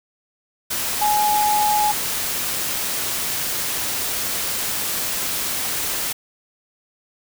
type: tone in noise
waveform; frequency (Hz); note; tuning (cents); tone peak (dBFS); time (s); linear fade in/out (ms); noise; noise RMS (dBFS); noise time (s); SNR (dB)
sine; 840; G#5; +19; -16; 1.01-1.92; 10; white; -24; 0.7-6.13; +5
effects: none